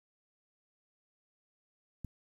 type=click; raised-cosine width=5 ms; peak=-28 dBFS; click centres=2.047 s; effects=10-bit